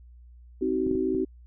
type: chord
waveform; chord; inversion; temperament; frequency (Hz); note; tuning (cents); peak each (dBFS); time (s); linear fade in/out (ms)
sine; C diminished; none; just; 261.6 / 314 / 376.7; C4 / Eb4 / Gb4; 0 / +16 / +31; -29 / -29 / -26; 0.61-1.25; 10
type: clicks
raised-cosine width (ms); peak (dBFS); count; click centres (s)
3; -23; 4; 0.867 / 0.913 / 0.953 / 1.148
effects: added 60 Hz sine -47 dBFS peak until 1.46 s